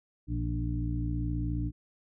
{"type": "harmonic tone with a mistuned harmonic", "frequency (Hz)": 59.3, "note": "A#1", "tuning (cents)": 30, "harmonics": [1, 2, 3, 4, 5], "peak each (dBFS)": [-32, -33, -39, -45, -36], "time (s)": [0.27, 1.72], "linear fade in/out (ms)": 50, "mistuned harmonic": 3, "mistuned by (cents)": -47, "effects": []}